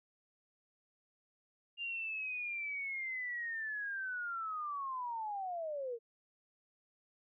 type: linear sweep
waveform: sine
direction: down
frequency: 2811 to 450.2 Hz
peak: -37 dBFS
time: 1.77-5.99 s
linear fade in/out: 50 ms
effects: none